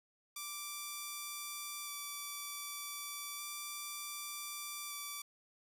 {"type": "tone with vibrato", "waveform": "5% pulse", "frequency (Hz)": 1166, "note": "D6", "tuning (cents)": -13, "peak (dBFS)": -30, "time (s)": [0.36, 5.22], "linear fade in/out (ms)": 5, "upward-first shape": "square", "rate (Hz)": 0.33, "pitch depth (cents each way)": 9, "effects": []}